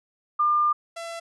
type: tone pair in turn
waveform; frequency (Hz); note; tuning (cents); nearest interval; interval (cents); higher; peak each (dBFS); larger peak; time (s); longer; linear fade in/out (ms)
sine / sawtooth; 1200 / 671.9; D6 / E5; +37 / +33; minor seventh; 1004; first; -18 / -29; first; 0.39-0.73 / 0.96-1.2; first; 10
effects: resampled to 24000 Hz